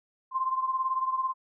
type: beating tone pair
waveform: sine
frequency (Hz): 1043 / 1061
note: C6 / C6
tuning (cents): -6 / +24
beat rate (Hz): 18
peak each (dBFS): -27 / -32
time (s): 0.31-1.34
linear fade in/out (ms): 50
effects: none